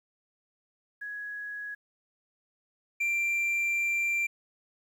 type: tone pair in turn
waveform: sine / triangle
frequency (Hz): 1671 / 2363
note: G#6 / D7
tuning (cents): +10 / +10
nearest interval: tritone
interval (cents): 600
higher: second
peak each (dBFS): -35 / -24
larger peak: second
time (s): 1.01-1.75 / 3-4.27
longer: second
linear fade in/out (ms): 10
effects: 11-bit